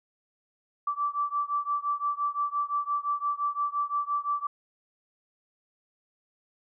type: beating tone pair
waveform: sine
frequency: 1160 / 1165.8 Hz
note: D6 / D6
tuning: -22 / -13 cents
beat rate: 5.8 Hz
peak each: -29 / -30 dBFS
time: 0.87-4.47 s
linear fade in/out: 5 ms
effects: none